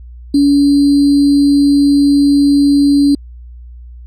sine tone with sample-and-hold, 283.9 Hz, C#4, 41 cents sharp, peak -6 dBFS, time 0.34-3.15 s, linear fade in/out 5 ms, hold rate 4410 Hz, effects added 60 Hz sine -30 dBFS peak until 4.06 s + low-pass 8000 Hz 12 dB/octave

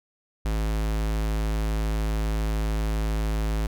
square tone, 53.6 Hz, A1, 45 cents flat, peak -24 dBFS, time 0.45-3.67 s, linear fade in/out 5 ms, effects none

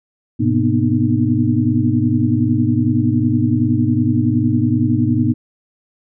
sine tone cluster, 104.1 / 126.7 / 238.1 / 248.9 / 305.9 Hz, G#2 / B2 / A#3 / B3 / D#4, +5 / +45 / +37 / +14 / -29 cents, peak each -19 dBFS, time 0.39-5.34 s, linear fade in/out 20 ms, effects none

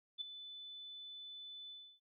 sine tone with ADSR envelope, 3500 Hz, A7, 10 cents flat, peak -36 dBFS, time 0.18-2 s, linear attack 32 ms, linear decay 7 ms, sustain -12 dB, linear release 300 ms, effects none

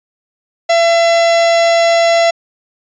45% pulse tone, 674 Hz, E5, 38 cents sharp, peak -8 dBFS, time 0.69-2.31 s, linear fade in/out 10 ms, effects resampled to 16000 Hz

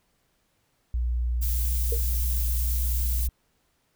sine tone, 60 Hz, B1, 49 cents flat, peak -23 dBFS, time 0.94-3.29 s, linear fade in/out 0 ms
violet noise, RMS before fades -32 dBFS, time 1.41-3.28 s, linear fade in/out 20 ms
sine tone with exponential decay, 461.6 Hz, A#4, 17 cents flat, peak -25 dBFS, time 1.92-2.02 s, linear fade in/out 5 ms, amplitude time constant 20 ms
effects pink hiss -70 dBFS RMS until 3.95 s

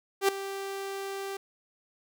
sawtooth tone with ADSR envelope, 392 Hz, G4, in tune, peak -15 dBFS, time 0.21-1.37 s, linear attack 76 ms, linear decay 4 ms, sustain -15 dB, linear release 5 ms, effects none

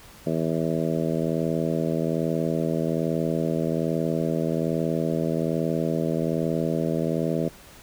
harmonic tone, 81.2 Hz, E2, 26 cents flat, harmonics 2 / 3 / 4 / 5 / 6 / 7 / 8, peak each -27 / -29 / -30 / -31 / -32 / -32 / -33 dBFS, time 0.26-7.49 s, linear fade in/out 10 ms, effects pink hiss -48 dBFS RMS until 7.82 s

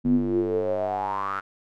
square tone with band-pass filter sweep, 49 Hz, G1, in tune, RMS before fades -25 dBFS, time 0.04-1.41 s, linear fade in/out 20 ms, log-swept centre 220 to 1400 Hz, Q 9.2, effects none

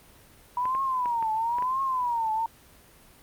sine tone with vibrato, 970 Hz, B5, 31 cents flat, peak -24 dBFS, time 0.57-2.46 s, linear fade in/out 2 ms, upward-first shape triangle, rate 1 Hz, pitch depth 200 cents each way
clicks, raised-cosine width 0.5 ms, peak -23 dBFS, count 6, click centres 0.655 / 0.75 / 1.058 / 1.226 / 1.585 / 1.624 s
effects pink hiss -54 dBFS RMS until 3.22 s + Opus 32 kbps

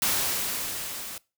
white noise with level ramp, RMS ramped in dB -24 to -38 dBFS, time 0.02-1.18 s, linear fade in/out 2 ms, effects noise-tail reverb RT60 0.3 s tail -23 dB re dry

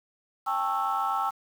sine chord, A dominant seventh, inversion third, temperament just, 792 / 880 / 1100 / 1320 Hz, G5 / A5 / C#6 / E6, +18 / 0 / -14 / +2 cents, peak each -29 / -31 / -31 / -28 dBFS, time 0.46-1.31 s, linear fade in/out 20 ms, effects tanh soft clip ceiling -18 dBFS + 8-bit

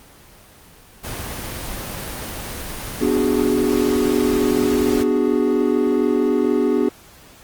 pink noise, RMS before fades -29 dBFS, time 1.03-5.04 s, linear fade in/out 20 ms
triangle chord, G# half-diminished seventh, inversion first, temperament equal with one note detuned, 246.9 / 293.7 / 371.1 / 415.3 Hz, B3 / D4 / F#4 / G#4, 0 / 0 / +5 / 0 cents, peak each -19 dBFS, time 3.01-6.89 s, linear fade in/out 5 ms
effects pink hiss -46 dBFS RMS until 7.43 s + Opus 24 kbps

